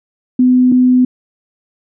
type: tone pair in turn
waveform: sine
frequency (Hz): 252.1 / 252.1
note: B3 / B3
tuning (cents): +36 / +36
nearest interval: unison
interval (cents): 0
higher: neither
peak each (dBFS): -6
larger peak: neither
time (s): 0.39-0.72 / 0.72-1.05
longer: neither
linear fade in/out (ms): 5
effects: none